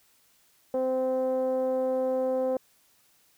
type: tone with low-pass filter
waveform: 10% pulse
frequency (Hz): 259.1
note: C4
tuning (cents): -17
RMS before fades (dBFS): -27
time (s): 0.74-2.57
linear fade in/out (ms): 2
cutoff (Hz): 540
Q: 3.6
effects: white hiss -64 dBFS RMS until 3.37 s